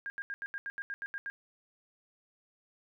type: tone bursts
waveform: sine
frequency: 1617 Hz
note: G#6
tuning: 47 cents flat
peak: -35 dBFS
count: 11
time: 0.06-1.3 s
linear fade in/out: 0 ms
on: 40 ms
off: 80 ms
effects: none